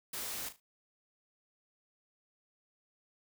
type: noise with echo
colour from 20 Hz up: white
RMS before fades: -40 dBFS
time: 0.13-0.49 s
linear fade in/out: 5 ms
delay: 37 ms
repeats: 3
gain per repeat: -11 dB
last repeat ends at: 0.601 s
effects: none